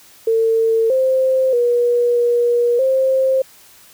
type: tone with pitch steps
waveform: sine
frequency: 450.8 / 523 / 481.4 / 478.5 / 528 Hz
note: A4 / C5 / B4 / A#4 / C5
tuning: +42 / -1 / -44 / +45 / +16 cents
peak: -12 dBFS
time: 0.27-3.42 s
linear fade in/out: 5 ms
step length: 630 ms
effects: white hiss -46 dBFS RMS until 3.93 s